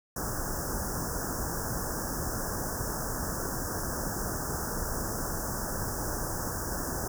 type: band-stop noise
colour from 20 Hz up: pink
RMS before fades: -33 dBFS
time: 0.16-7.08 s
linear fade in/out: 5 ms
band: 1700 to 5200 Hz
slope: 96 dB/octave
effects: none